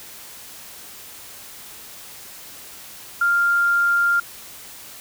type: tone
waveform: sine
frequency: 1396.9 Hz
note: F6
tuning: in tune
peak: -15 dBFS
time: 3.21-4.2 s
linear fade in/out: 5 ms
effects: white hiss -40 dBFS RMS until 5 s